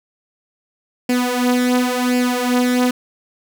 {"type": "tone with flanger", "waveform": "sawtooth", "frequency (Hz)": 248.4, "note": "B3", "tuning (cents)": 10, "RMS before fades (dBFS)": -17, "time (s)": [1.09, 2.91], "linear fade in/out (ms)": 5, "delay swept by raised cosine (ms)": [0.4, 4.6], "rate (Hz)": 0.93, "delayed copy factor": 0.7, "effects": []}